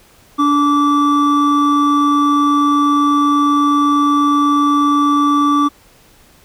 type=tone pair together; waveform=triangle; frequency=290 / 1161.8 Hz; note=D4 / D6; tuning=-22 / -19 cents; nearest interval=2 octaves; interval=2403 cents; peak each=-11 dBFS; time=0.38-5.69 s; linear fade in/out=20 ms; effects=pink hiss -48 dBFS RMS until 6.44 s